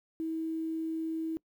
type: tone with quantisation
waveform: sine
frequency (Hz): 322.6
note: E4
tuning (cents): -37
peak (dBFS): -31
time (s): 0.2-1.37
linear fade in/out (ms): 0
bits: 10
effects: noise-tail reverb RT60 0.1 s tail -24 dB re dry